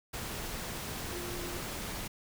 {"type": "tone in noise", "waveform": "sine", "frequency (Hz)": 351, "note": "F4", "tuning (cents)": 9, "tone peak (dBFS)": -42, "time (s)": [1.12, 1.58], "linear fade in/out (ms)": 10, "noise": "pink", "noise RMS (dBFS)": -39, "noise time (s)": [0.13, 2.08], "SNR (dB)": -6, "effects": []}